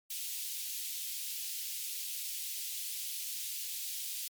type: high-pass noise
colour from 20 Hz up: white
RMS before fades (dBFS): -39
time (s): 0.1-4.28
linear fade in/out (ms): 5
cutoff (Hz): 2700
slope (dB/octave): 24
effects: MP3 96 kbps